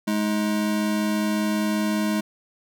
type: tone pair together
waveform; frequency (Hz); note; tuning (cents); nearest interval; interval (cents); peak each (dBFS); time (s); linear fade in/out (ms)
square; 210.5 / 315.8; G#3 / D#4; +24 / +26; perfect fifth; 702; -23 / -28; 0.07-2.21; 10
effects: none

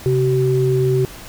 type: tone pair together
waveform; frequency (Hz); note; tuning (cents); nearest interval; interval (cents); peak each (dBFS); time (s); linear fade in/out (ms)
sine; 132.81 / 379.9; C3 / F#4; +26 / +46; octave + tritone; 1820; -16; 0.06-1.05; 0
effects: pink hiss -37 dBFS RMS until 1.28 s

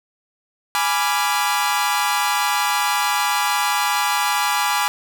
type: chord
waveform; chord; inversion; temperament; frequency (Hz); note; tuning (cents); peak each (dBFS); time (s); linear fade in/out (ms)
sawtooth; G# diminished seventh; none; equal with one note detuned; 830.6 / 987.8 / 1174.7 / 1386.5; G#5 / B5 / D6 / F6; 0 / 0 / 0 / -13; -18 / -19 / -20 / -23; 0.75-4.88; 0
effects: none

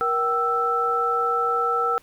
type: tone cluster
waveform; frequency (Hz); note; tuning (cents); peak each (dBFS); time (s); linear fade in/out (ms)
sine; 473.8 / 769 / 1323; A#4 / G5 / E6; +28 / -33 / +6; -26 / -28 / -21; 0.01-1.98; 0
effects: pink hiss -55 dBFS RMS until 2.02 s

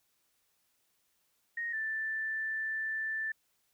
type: tone pair in turn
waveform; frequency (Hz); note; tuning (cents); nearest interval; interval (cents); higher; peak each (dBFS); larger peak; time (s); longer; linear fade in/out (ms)
sine; 1864.7 / 1765.7; A#6 / A6; 0 / +6; minor second; 94; first; -33 / -32; second; 1.57-1.73 / 1.73-3.32; second; 5
effects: white hiss -75 dBFS RMS until 3.73 s

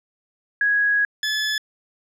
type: tone pair in turn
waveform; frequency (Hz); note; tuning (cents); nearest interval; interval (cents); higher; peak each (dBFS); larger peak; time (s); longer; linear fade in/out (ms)
sine / 20% pulse; 1661.2 / 1721.5; G#6 / A6; 0 / -38; minor second; 62; second; -16; neither; 0.61-1.05 / 1.23-1.58; first; 2
effects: low-pass 9000 Hz 12 dB/octave

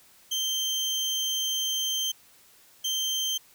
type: tone pair in turn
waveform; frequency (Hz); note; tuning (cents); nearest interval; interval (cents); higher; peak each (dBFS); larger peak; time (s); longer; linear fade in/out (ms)
30% pulse; 3136 / 3136; G7 / G7; 0 / 0; unison; 0; neither; -23; neither; 0.31-2.12 / 2.84-3.38; first; 10
effects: white hiss -57 dBFS RMS until 3.54 s

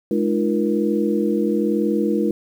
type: tone cluster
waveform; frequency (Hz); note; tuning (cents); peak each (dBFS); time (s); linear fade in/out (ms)
sine; 210.8 / 303.6 / 344.6 / 473.1; G#3 / D#4 / F4 / A#4; +26 / -42 / -23 / +26; -21 / -23 / -22 / -24; 0.11-2.31; 2
effects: 8-bit

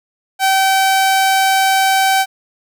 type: tone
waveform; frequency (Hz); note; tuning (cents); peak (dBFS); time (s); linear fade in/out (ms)
sawtooth; 770; G5; -31; -7; 0.39-2.26; 50
effects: none

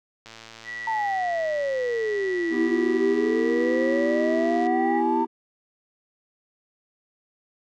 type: click train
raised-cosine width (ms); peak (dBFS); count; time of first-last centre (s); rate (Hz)
0.2; -25; 499; 0.26-4.667; 113
type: tone with tremolo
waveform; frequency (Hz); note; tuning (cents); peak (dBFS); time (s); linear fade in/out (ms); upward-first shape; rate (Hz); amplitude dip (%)
sine; 1946; B6; -26; -30; 0.64-5.03; 50; triangle; 0.7; 45
type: exponential two-way sweep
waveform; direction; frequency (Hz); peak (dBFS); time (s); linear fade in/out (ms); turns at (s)
sine; down then up; 911 to 320 to 911; -23; 0.87-5.25; 5; 2.55
type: chord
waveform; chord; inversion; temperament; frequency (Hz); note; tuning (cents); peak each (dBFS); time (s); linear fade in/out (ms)
triangle; E minor; second; equal; 246.9 / 329.6 / 392; B3 / E4 / G4; 0 / 0 / 0; -25 / -23 / -26; 2.5-5.27; 50
effects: none

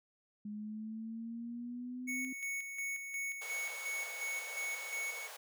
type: exponential sweep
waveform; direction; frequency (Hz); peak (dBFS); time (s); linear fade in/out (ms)
sine; up; 207.7 to 261.6; -40; 0.45-2.33; 5
type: tone with tremolo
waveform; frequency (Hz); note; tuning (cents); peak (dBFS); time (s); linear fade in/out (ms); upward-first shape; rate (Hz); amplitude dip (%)
square; 2217; C#7; 0; -37; 2.07-5.28; 20; square; 2.8; 50
type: high-pass noise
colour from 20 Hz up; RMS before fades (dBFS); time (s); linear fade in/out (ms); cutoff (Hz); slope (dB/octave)
pink; -49; 3.41-5.37; 10; 450; 96
effects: none

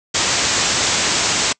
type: low-pass noise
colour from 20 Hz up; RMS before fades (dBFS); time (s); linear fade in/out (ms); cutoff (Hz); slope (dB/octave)
white; -18; 0.14-1.53; 10; 7900; 96
effects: noise-tail reverb RT60 0.1 s tail -26 dB re dry + high-pass 60 Hz 12 dB/octave

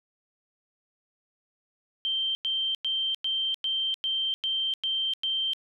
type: tone bursts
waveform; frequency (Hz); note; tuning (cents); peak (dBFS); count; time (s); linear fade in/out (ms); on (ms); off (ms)
sine; 3136; G7; 0; -25; 9; 2.05-5.534; 0; 300; 98
effects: none

